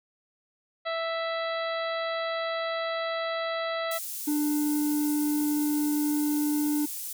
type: harmonic tone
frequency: 659.3 Hz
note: E5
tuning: in tune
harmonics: 1 / 2 / 3 / 4 / 5 / 6 / 7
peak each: -30 / -34 / -36 / -45 / -43 / -40 / -50 dBFS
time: 0.85-3.99 s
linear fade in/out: 20 ms
type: high-pass noise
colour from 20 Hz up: pink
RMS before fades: -36 dBFS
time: 3.91-7.13 s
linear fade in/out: 5 ms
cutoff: 9500 Hz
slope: 12 dB/octave
type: tone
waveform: triangle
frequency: 296.7 Hz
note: D4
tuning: 18 cents sharp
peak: -22 dBFS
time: 4.27-6.86 s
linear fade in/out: 10 ms
effects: none